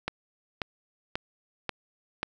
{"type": "click train", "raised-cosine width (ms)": 0.3, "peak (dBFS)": -13, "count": 5, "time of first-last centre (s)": [0.08, 2.231], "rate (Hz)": 1.86, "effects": []}